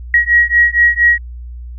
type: beating tone pair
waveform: sine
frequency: 1900 / 1904.3 Hz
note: A#6 / A#6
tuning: +33 / +36 cents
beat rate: 4.3 Hz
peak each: -11 dBFS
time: 0.14-1.18 s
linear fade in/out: 2 ms
effects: added 60 Hz sine -26 dBFS peak until 1.78 s